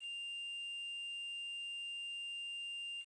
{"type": "tone with quantisation", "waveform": "triangle", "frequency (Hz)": 2794, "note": "F7", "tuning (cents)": 0, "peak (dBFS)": -40, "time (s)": [0, 3.05], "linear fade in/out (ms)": 50, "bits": 10, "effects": ["resampled to 22050 Hz"]}